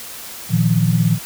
sine chord, Bb suspended fourth, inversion none, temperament equal with one note detuned, 116.54 / 157.28 / 174.61 Hz, Bb2 / Eb3 / F3, 0 / +19 / 0 cents, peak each -17 dBFS, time 0.49-1.19 s, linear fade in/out 50 ms, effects white hiss -33 dBFS RMS until 1.25 s

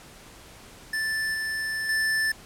square tone with level steps, 1760 Hz, A6, in tune, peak -26 / -28 / -23 dBFS, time 0.93-2.32 s, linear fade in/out 5 ms, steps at 1.34 / 1.89 s, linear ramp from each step 2 ms, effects pink hiss -48 dBFS RMS until 2.45 s + low-pass 12000 Hz 12 dB/octave

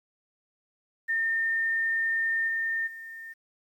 sine tone with level steps, 1815 Hz, A#6, 47 cents flat, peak -24 / -26 / -39 dBFS, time 1.08-3.34 s, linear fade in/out 20 ms, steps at 2.47 / 2.86 s, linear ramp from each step 20 ms, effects 10-bit

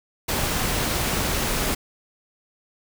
pink noise, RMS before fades -24 dBFS, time 0.28-1.75 s, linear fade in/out 10 ms, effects none

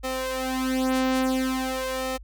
sawtooth tone with flanger, 260 Hz, C4, 11 cents flat, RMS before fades -26 dBFS, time 0.03-2.18 s, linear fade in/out 20 ms, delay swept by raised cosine 1.6 to 3.9 ms, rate 0.48 Hz, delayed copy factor +0.85, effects added 50 Hz sine -41 dBFS peak until 2.23 s

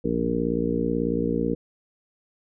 harmonic tone with a mistuned harmonic, 58.27 Hz, A#1, in tune, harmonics 1 / 2 / 3 / 4 / 5 / 6 / 7 / 8, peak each -35 / -39 / -29 / -28 / -28 / -35 / -31 / -28 dBFS, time 0.04-1.55 s, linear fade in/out 10 ms, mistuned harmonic 2, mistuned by +31 cents, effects none

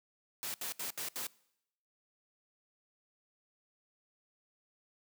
white noise bursts, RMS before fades -39 dBFS, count 5, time 0.43-1.268 s, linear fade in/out 0 ms, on 110 ms, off 72 ms, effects noise-tail reverb RT60 0.8 s tail -23 dB re dry + high-pass 150 Hz 12 dB/octave

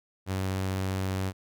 sawtooth tone, 94.9 Hz, F#2, 44 cents sharp, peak -24 dBFS, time 0.26-1.33 s, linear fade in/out 50 ms, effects none

